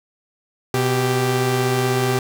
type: tone pair together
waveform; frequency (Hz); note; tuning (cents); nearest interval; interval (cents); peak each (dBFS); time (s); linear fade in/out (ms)
sawtooth; 125.27 / 392; B2 / G4; +25 / 0; octave + minor sixth; 1975; -16; 0.74-2.19; 2
effects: none